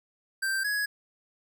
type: tone pair in turn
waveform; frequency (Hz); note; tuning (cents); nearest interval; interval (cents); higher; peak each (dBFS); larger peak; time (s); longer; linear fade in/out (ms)
square; 1568 / 1672.1; G6 / G#6; 0 / +11; minor second; 111; second; -27; neither; 0.42-0.64 / 0.64-0.86; neither; 10
effects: none